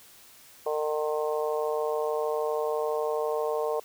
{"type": "harmonic tone", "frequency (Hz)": 152.2, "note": "D#3", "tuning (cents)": -38, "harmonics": [3, 4, 5, 6, 7], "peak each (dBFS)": [-28, -31, -36, -38, -37], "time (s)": [0.66, 3.8], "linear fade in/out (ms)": 5, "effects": ["white hiss -53 dBFS RMS until 3.84 s"]}